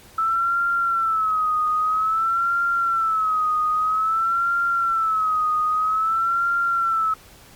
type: tone with vibrato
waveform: sine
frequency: 1311 Hz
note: E6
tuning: 10 cents flat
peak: -18 dBFS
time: 0.18-7.14 s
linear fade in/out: 5 ms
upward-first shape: sine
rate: 0.51 Hz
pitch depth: 96 cents each way
effects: pink hiss -48 dBFS RMS until 7.55 s + Opus 48 kbps